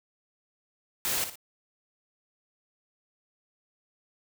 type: noise with echo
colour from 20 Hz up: white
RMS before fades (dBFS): -29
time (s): 1.05-1.24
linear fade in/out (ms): 0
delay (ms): 58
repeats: 2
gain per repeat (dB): -9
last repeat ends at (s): 1.356
effects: none